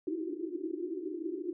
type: band-pass noise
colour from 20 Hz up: white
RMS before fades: -37 dBFS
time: 0.07-1.53 s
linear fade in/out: 2 ms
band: 310 to 370 Hz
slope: 96 dB/octave
effects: none